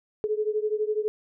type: beating tone pair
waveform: sine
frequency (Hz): 422.4 / 434.4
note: G#4 / A4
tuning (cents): +29 / -22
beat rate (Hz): 12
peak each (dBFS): -26 / -28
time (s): 0.24-1.08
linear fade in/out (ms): 0
effects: none